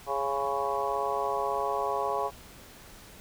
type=harmonic tone with a mistuned harmonic; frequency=138.59 Hz; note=C#3; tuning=in tune; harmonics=3 / 4 / 5 / 6 / 7 / 8; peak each=-34 / -34 / -34 / -34 / -34 / -34 dBFS; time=0.06-2.31 s; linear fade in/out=50 ms; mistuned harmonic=7; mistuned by=+39 cents; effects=pink hiss -50 dBFS RMS until 3.2 s